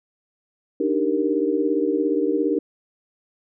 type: chord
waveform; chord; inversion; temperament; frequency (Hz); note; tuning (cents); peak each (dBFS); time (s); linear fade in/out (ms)
sine; Eb major seventh; third; equal; 293.7 / 311.1 / 392 / 466.2; D4 / Eb4 / G4 / Bb4; 0 / 0 / 0 / 0; -24; 0.8-2.59; 5
effects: none